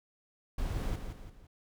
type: noise with echo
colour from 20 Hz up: brown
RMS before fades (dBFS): -33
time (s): 0.58-0.96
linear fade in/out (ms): 5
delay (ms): 170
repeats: 3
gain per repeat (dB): -7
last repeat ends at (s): 1.47
effects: none